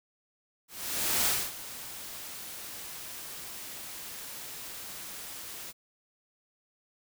white noise with ADSR envelope, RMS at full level -26 dBFS, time 0.68-5.73 s, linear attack 580 ms, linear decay 250 ms, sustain -16 dB, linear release 33 ms, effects none

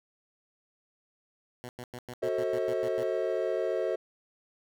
10% pulse tone bursts, 123.47 Hz, B2, in tune, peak -31 dBFS, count 10, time 1.64-3.03 s, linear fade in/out 0 ms, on 49 ms, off 100 ms
triangle chord, F# diminished seventh, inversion none, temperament just, 370 / 444 / 532.8 / 639.4 Hz, F#4 / A4 / C5 / Eb5, 0 / +16 / +31 / +47 cents, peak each -31 dBFS, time 2.22-3.96 s, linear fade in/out 10 ms
effects none

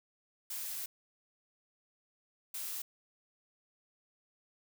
blue noise bursts at uneven times, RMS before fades -40 dBFS, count 2, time 0.5-0.86 / 2.54-2.82 s, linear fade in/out 5 ms, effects none

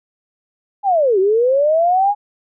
sine linear two-way sweep, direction down then up, 835 to 367.8 to 835 Hz, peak -11 dBFS, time 0.83-2.15 s, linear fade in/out 50 ms, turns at 1.19 s, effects none

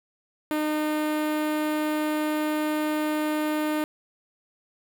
sawtooth tone with notch filter, 305.1 Hz, D#4, 34 cents flat, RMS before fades -26 dBFS, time 0.51-3.84 s, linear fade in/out 0 ms, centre 6000 Hz, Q 0.69, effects 8-bit

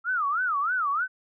sine tone with vibrato, 1302 Hz, E6, 22 cents flat, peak -23 dBFS, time 0.04-1.08 s, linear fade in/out 50 ms, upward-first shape sine, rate 3.2 Hz, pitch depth 270 cents each way, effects none

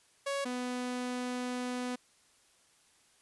sawtooth tone pair in turn, 557 / 248.7 Hz, C#5 / B3, +8 / +12 cents, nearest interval octave + major second, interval 1396 cents, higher first, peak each -28 / -30 dBFS, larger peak first, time 0.26-0.45 / 0.45-1.96 s, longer second, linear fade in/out 10 ms, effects white hiss -66 dBFS RMS until 3.21 s + resampled to 24000 Hz

